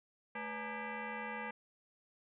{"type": "tone with frequency modulation", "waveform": "sine", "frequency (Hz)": 572, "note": "D5", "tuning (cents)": -46, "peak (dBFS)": -39, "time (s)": [0.35, 1.51], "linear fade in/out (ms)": 5, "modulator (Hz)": 355, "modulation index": 5.1, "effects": []}